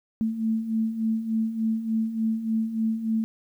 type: beating tone pair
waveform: sine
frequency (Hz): 220 / 223.4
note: A3 / A3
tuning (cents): 0 / +27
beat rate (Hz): 3.4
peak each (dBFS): -30 / -24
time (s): 0.21-3.24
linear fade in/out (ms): 0
effects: 10-bit